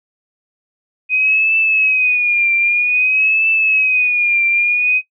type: tone with vibrato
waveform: sine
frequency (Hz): 2500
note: D#7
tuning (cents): +8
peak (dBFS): -11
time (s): 1.09-5.02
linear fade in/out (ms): 50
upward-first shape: triangle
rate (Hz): 0.52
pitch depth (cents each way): 100
effects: noise-tail reverb RT60 0.1 s tail -19 dB re dry